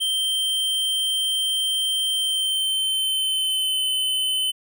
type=tone with pitch glide; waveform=square; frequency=3136 to 3043 Hz; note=G7 to F#7; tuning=0 to +48 cents; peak=-21 dBFS; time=0-4.52 s; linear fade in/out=20 ms; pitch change=-52 cents; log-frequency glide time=2.09-3.86 s; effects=none